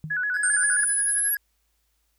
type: tone with exponential decay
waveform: sine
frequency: 155.56 Hz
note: D#3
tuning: in tune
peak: -27 dBFS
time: 0.04-0.23 s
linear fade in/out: 0 ms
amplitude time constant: 41 ms
type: tone with vibrato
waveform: sine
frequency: 1581 Hz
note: G6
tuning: 14 cents sharp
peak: -23 dBFS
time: 0.1-0.85 s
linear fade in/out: 10 ms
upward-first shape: square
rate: 7.5 Hz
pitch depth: 110 cents each way
type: tone with tremolo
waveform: triangle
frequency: 1661.2 Hz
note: G#6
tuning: in tune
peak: -25 dBFS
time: 0.34-1.37 s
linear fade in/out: 2 ms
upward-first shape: sine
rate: 11 Hz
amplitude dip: 80%
type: exponential sweep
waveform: sine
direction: up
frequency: 8610 to 11410 Hz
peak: -21 dBFS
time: 0.43-1.35 s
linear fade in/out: 5 ms
effects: added 54 Hz sine -70 dBFS peak until 2.18 s + white hiss -72 dBFS RMS until 2.18 s